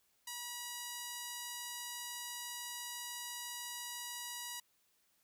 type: tone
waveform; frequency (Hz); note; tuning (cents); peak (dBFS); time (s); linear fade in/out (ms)
5% pulse; 966; B5; -39; -30; 0.27-4.6; 5
effects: white hiss -75 dBFS RMS until 5.23 s